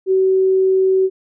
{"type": "tone", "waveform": "sine", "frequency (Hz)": 379.1, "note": "F#4", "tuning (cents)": 42, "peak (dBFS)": -11, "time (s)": [0.06, 1.1], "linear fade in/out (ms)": 50, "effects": []}